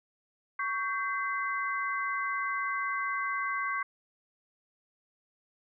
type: tone cluster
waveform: sine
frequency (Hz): 1120 / 1564 / 2045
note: C#6 / G6 / C7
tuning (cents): +18 / -4 / -40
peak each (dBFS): -32 / -35 / -35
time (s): 0.59-3.83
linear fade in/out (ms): 5
effects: none